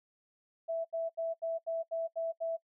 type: tone bursts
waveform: sine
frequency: 659.3 Hz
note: E5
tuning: in tune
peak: -31 dBFS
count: 8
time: 0.68-2.572 s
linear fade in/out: 20 ms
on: 170 ms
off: 76 ms
effects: noise-tail reverb RT60 0.1 s tail -25 dB re dry